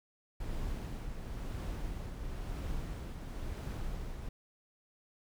brown noise with tremolo, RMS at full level -37 dBFS, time 0.4-4.29 s, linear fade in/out 5 ms, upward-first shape triangle, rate 0.99 Hz, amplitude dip 45%, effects none

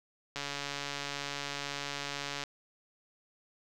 click train, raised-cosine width 0.2 ms, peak -19 dBFS, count 296, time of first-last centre 0.36-2.437 s, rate 142 Hz, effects none

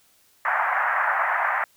white band-pass noise, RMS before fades -23 dBFS, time 0.45-1.64 s, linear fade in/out 2 ms, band 670 to 1900 Hz, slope 48 dB/octave, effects white hiss -60 dBFS RMS until 1.76 s

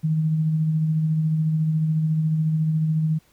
sine tone with tremolo, 157.3 Hz, D#3, 19 cents sharp, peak -17 dBFS, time 0.03-3.19 s, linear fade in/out 20 ms, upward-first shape sine, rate 14 Hz, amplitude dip 30%, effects pink hiss -60 dBFS RMS until 3.32 s

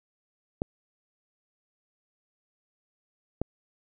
clicks, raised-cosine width 2 ms, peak -14 dBFS, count 2, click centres 0.619 / 3.416 s, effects none

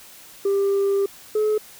sine tone pair in turn, 396.4 / 427.3 Hz, G4 / G#4, +19 / +49 cents, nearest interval minor second, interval 130 cents, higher second, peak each -15 dBFS, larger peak neither, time 0.45-1.06 / 1.35-1.58 s, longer first, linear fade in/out 5 ms, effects tanh soft clip ceiling -16 dBFS + white hiss -45 dBFS RMS until 1.79 s

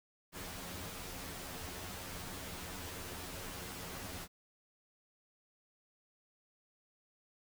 pink noise with comb filter, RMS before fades -45 dBFS, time 0.32-4.28 s, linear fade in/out 50 ms, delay 11 ms, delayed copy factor +0.75, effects none

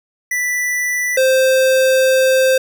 square tone pair in turn, 1975.5 / 523.2 Hz, B6 / C5, 0 / 0 cents, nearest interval octave + major seventh, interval 2300 cents, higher first, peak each -17 / -11 dBFS, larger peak second, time 0.31-1.17 / 1.17-2.58 s, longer second, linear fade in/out 5 ms, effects none

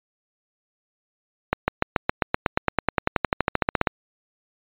accelerating click train, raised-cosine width 0.5 ms, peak -3 dBFS, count 25, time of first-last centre 1.53-3.872 s, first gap 150 ms, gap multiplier 0.96, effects resampled to 8000 Hz

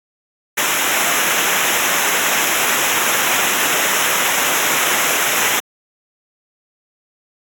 pink noise with comb filter, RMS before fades -17 dBFS, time 0.57-5.6 s, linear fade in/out 10 ms, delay 0.22 ms, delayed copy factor -0.8, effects high-pass 200 Hz 12 dB/octave + AAC 64 kbps

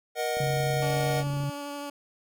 square chord, D# minor, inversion second, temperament equal with one note detuned, 474.3 / 622.3 / 740 Hz, A#4 / D#5 / F#5, +30 / 0 / 0 cents, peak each -32 dBFS, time 0.15-1.24 s, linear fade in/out 50 ms
click train, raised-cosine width 3 ms, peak -31 dBFS, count 33, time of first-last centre 0.37-1.437 s, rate 30 Hz
sine tone with pitch glide, 138.59 to 140.44 Hz, C#3 to C#3, 0 to +23 cents, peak -27 dBFS, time 0.4-1.5 s, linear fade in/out 5 ms, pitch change +23 cents, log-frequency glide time 0.77-0.85 s
15% pulse tone with vibrato, 286.9 Hz, D4, 40 cents flat, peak -28 dBFS, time 0.82-1.9 s, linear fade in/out 5 ms, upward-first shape triangle, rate 12 Hz, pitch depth 13 cents each way
effects none

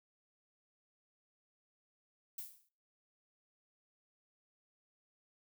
violet noise with exponential decay, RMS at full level -41 dBFS, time 2.38-2.69 s, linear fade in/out 5 ms, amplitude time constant 67 ms, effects noise-tail reverb RT60 0.5 s tail -26 dB re dry

